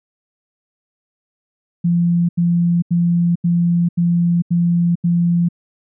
sine tone bursts, 172.2 Hz, F3, 24 cents flat, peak -12 dBFS, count 7, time 1.84-5.488 s, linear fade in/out 10 ms, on 450 ms, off 83 ms, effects none

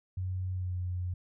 sine tone with pitch glide, 92.5 to 90.13 Hz, F#2 to F#2, 0 to -45 cents, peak -31 dBFS, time 0.17-1.14 s, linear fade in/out 5 ms, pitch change -45 cents, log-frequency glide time 0.53-0.74 s, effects none

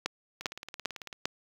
two click trains, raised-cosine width 0.2 ms, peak -11 / -23 dBFS, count 4 / 14, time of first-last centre 0.06-1.255 / 0.41-1.128 s, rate 2.51 / 18.1 Hz, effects high-pass 150 Hz 12 dB/octave + 7-bit

